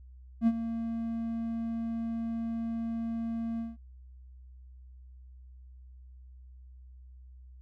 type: tone with ADSR envelope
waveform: triangle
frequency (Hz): 228.8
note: A#3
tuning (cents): -32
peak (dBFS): -17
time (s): 0.41-3.77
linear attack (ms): 61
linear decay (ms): 47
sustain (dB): -12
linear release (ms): 180
effects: added 63 Hz sine -48 dBFS peak until 7.61 s